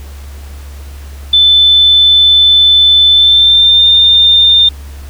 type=tone with pitch glide; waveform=sine; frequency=3520 to 3611 Hz; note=A7 to A7; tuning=0 to +44 cents; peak=-3 dBFS; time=1.33-4.69 s; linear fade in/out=5 ms; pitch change=+44 cents; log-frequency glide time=3.11-3.84 s; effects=added 70 Hz sine -25 dBFS peak until 5.09 s + pink hiss -38 dBFS RMS until 5.09 s